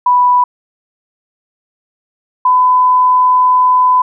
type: tone pair in turn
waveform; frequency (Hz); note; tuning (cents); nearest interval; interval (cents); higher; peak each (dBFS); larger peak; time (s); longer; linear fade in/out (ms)
sine; 987.8 / 1005.1; B5 / B5; 0 / +30; unison; 30; second; -6; neither; 0.06-0.44 / 2.45-4.02; second; 5
effects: none